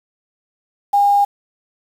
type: tone with quantisation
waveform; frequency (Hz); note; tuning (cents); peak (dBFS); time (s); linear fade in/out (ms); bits
sine; 810; G#5; -43; -10; 0.93-1.25; 10; 6
effects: none